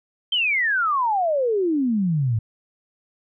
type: exponential sweep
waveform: sine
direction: down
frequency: 3171 to 105.6 Hz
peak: -18 dBFS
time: 0.32-2.39 s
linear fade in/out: 5 ms
effects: none